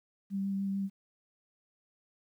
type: tone with vibrato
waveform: sine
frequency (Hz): 196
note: G3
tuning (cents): 0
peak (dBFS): -30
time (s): 0.3-0.9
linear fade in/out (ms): 50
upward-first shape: triangle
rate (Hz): 6.8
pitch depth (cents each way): 15
effects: 11-bit